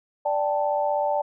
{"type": "chord", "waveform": "sine", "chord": "D suspended fourth", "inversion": "none", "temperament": "equal", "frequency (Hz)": [587.3, 784, 880], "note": ["D5", "G5", "A5"], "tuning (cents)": [0, 0, 0], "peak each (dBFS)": [-24, -27, -26], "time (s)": [0.25, 1.22], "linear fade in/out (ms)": 10, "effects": []}